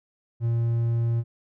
triangle tone, 116.54 Hz, A#2, in tune, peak -19 dBFS, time 0.4-1.24 s, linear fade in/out 50 ms, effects none

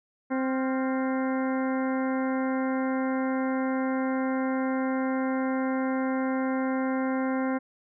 harmonic tone with a mistuned harmonic, 262.3 Hz, C4, 4 cents sharp, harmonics 1 / 2 / 3 / 4 / 5 / 6 / 7 / 8, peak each -26 / -32 / -36 / -38 / -40 / -42 / -43 / -44 dBFS, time 0.3-7.59 s, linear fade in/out 20 ms, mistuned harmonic 5, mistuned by +100 cents, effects none

